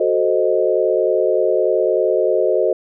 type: chord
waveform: sine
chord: F# diminished seventh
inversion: none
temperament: equal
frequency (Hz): 370 / 440 / 523.3 / 622.3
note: F#4 / A4 / C5 / Eb5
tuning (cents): 0 / 0 / 0 / 0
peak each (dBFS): -19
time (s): 0-2.73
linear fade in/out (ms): 5
effects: none